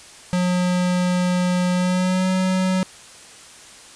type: tone with pitch glide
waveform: square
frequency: 180 to 186.35 Hz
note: F#3 to F#3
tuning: -47 to +13 cents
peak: -18 dBFS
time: 0.33-2.83 s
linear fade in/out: 0 ms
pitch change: +60 cents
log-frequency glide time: 1.73-2.28 s
effects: white hiss -43 dBFS RMS until 3.95 s + resampled to 22050 Hz